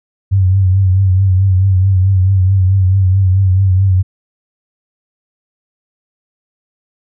sine tone with vibrato, 94.8 Hz, F#2, 43 cents sharp, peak -7 dBFS, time 0.31-4.03 s, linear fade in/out 20 ms, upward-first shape triangle, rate 4.6 Hz, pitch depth 70 cents each way, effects none

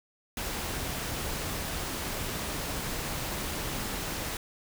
pink noise, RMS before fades -34 dBFS, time 0.37-4.37 s, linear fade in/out 2 ms, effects none

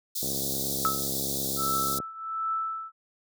white high-pass noise, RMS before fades -31 dBFS, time 0.15-1.99 s, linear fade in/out 10 ms, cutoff 3500 Hz, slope 96 dB/octave
click train, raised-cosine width 2 ms, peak -22 dBFS, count 122, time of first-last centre 0.23-2.002 s, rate 68.3 Hz
sine tone with exponential decay, 1300 Hz, E6, 24 cents flat, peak -19 dBFS, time 0.85-1.09 s, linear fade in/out 0 ms, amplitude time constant 51 ms
sine tone with tremolo, 1318.5 Hz, E6, in tune, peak -25 dBFS, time 1.56-2.92 s, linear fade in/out 50 ms, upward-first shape triangle, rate 1.3 Hz, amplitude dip 85%
effects high-pass 100 Hz 12 dB/octave

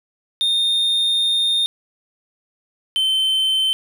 triangle tone pair in turn, 3656 / 3085 Hz, A#7 / G7, -34 / -28 cents, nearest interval minor third, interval 294 cents, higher first, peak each -14 dBFS, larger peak neither, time 0.41-1.66 / 2.96-3.73 s, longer first, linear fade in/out 0 ms, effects none

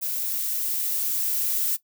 violet noise with level ramp, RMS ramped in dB -28 to -24 dBFS, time 0.01-1.77 s, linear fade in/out 20 ms, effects noise-tail reverb RT60 0.1 s tail -17 dB re dry

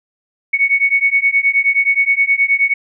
sine beating tone pair, 2217 / 2226.5 Hz, C#7 / C#7, 0 / +7 cents, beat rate 9.5 Hz, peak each -14 dBFS, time 0.53-2.74 s, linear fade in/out 10 ms, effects none

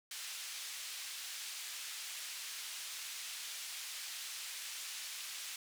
pink band-pass noise, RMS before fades -45 dBFS, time 0.11-5.56 s, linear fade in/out 2 ms, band 2600 to 11000 Hz, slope 12 dB/octave, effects none

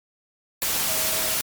sine tone in noise, 637 Hz, D#5, 41 cents sharp, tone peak -35 dBFS, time 0.89-1.34 s, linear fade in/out 0 ms, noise white, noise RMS -24 dBFS, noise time 0.62-1.41 s, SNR -14 dB, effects MP3 96 kbps

